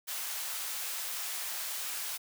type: high-pass noise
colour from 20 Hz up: white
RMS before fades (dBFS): -37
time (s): 0.07-2.18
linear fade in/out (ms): 20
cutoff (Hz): 760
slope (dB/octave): 12
effects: none